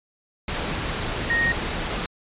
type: tone in noise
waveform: sine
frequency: 1864.7 Hz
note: A#6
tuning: in tune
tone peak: -19 dBFS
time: 1.3-1.52 s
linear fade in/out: 2 ms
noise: pink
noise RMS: -27 dBFS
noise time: 0.48-2.06 s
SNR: +5 dB
effects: resampled to 8000 Hz